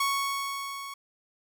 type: tone with level ramp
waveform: sawtooth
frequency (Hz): 1108.7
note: C#6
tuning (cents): 0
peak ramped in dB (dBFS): -20 to -34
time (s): 0-0.94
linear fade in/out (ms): 5
effects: none